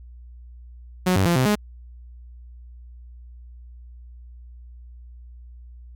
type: tone with pitch steps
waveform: sawtooth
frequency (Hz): 182.9 / 95.8 / 172.1 / 128.8 / 208.7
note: F#3 / G2 / F3 / C3 / G#3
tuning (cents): -20 / -39 / -25 / -27 / +9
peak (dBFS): -13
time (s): 1.06-1.555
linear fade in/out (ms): 10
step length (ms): 99
effects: added 60 Hz sine -40 dBFS peak until 5.95 s